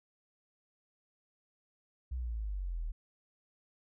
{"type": "exponential sweep", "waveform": "sine", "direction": "down", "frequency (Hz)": [65.41, 37.98], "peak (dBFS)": -34, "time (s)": [2.11, 2.92], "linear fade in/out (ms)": 10, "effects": []}